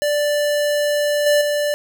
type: tone with level steps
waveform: square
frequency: 587.3 Hz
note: D5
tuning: in tune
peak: -17 / -13 / -18 dBFS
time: 0.02-1.74 s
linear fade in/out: 0 ms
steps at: 1.26 / 1.41 s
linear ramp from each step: 5 ms
effects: none